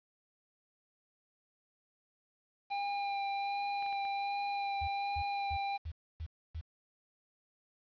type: tone with vibrato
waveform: square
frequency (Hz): 801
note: G5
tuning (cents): +37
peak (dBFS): -34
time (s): 2.7-5.78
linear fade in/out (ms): 20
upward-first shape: sine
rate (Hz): 1.3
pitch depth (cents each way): 14
type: clicks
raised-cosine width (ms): 0.3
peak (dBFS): -36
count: 4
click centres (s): 3.825 / 3.863 / 3.927 / 4.052
type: tone bursts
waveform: sine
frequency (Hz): 78.8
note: D#2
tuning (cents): +23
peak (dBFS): -37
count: 6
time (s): 4.81-6.612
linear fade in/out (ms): 10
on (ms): 67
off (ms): 280
effects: resampled to 11025 Hz + 10-bit